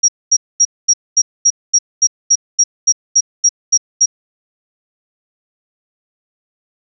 sine tone bursts, 5670 Hz, F8, 25 cents sharp, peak -6 dBFS, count 15, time 0.03-4.06 s, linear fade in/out 10 ms, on 54 ms, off 230 ms, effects none

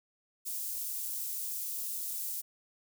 white high-pass noise, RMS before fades -37 dBFS, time 0.45-2.42 s, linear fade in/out 20 ms, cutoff 8400 Hz, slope 12 dB/octave, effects none

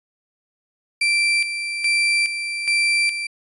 35% pulse tone with tremolo, 2349 Hz, D7, in tune, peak -14 dBFS, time 1.01-3.27 s, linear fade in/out 5 ms, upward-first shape square, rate 1.2 Hz, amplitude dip 60%, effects resampled to 24000 Hz

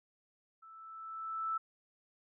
sine tone with level ramp, 1318.5 Hz, E6, in tune, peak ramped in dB -53 to -31 dBFS, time 0.62-1.58 s, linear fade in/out 10 ms, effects none

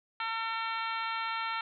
harmonic tone, 452 Hz, A4, 47 cents sharp, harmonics 2 / 3 / 4 / 5 / 6 / 7 / 8 / 9, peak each -37 / -35 / -42 / -40 / -44 / -45 / -48 / -46 dBFS, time 0.2-1.61 s, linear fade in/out 2 ms, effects none

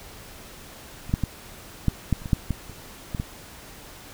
clicks, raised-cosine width 5 ms, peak -22 / -8 / -11 / -7 / -8 / -29 / -20 / -6 / -12 / -29 / -16 / -14 dBFS, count 12, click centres 1.095 / 1.139 / 1.237 / 1.883 / 2.127 / 2.219 / 2.258 / 2.332 / 2.507 / 2.697 / 3.148 / 3.199 s, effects pink hiss -44 dBFS RMS until 4.13 s

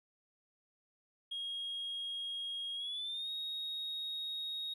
triangle tone with pitch glide, 3270 to 3756 Hz, G#7 to A#7, -28 to +12 cents, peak -35 dBFS, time 1.31-4.74 s, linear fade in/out 10 ms, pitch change +240 cents, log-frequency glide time 2.75-3.3 s, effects tanh soft clip ceiling -34 dBFS

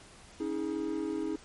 triangle chord, C# suspended second, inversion none, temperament equal with one note detuned, 277.2 / 318.2 / 415.3 Hz, C#4 / D#4 / G#4, 0 / +39 / 0 cents, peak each -36 / -31 / -35 dBFS, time 0.4-1.36 s, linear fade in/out 5 ms, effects pink hiss -54 dBFS RMS until 1.44 s + MP3 48 kbps

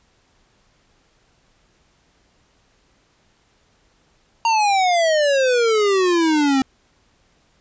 square exponential sweep, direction down, 931 to 261.6 Hz, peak -15 dBFS, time 4.45-6.62 s, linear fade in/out 2 ms, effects pink hiss -60 dBFS RMS until 7.6 s + resampled to 16000 Hz

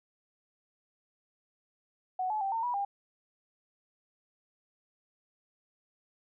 sine tone with pitch steps, 742 / 857 / 781 / 907 / 974 / 801 Hz, F#5 / A5 / G5 / A#5 / B5 / G5, +5 / -46 / -7 / -48 / -24 / +37 cents, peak -29 dBFS, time 2.19-2.85 s, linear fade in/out 5 ms, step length 110 ms, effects none

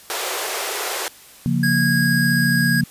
pink high-pass noise, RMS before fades -25 dBFS, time 0.1-1.08 s, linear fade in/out 0 ms, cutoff 380 Hz, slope 48 dB/octave
sine chord, Bb minor, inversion first, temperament just, 139.85 / 174.81 / 233.1 Hz, Db3 / F3 / Bb3, +16 / +2 / 0 cents, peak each -21 dBFS, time 1.46-2.84 s, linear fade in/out 0 ms
square tone, 1644 Hz, G#6, 18 cents flat, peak -19 dBFS, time 1.63-2.81 s, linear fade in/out 5 ms
effects white hiss -45 dBFS RMS until 2.9 s + resampled to 32000 Hz

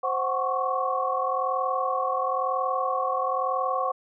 sine tone cluster, 523 / 742 / 1086 / 1127 Hz, C5 / F#5 / C#6 / C#6, -1 / +5 / -36 / +28 cents, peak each -29 dBFS, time 0.03-3.92 s, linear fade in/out 10 ms, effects none

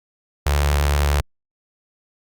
sawtooth tone with notch filter, 72.4 Hz, D2, 24 cents flat, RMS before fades -18 dBFS, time 0.46-1.21 s, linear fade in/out 5 ms, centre 240 Hz, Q 0.54, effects Opus 48 kbps

